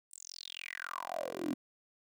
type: tone with high-pass filter sweep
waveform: 10% pulse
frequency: 43.69 Hz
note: F1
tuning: 1 cent sharp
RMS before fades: -41 dBFS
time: 0.11-1.54 s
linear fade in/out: 10 ms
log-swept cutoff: 8900 to 260 Hz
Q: 9
effects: none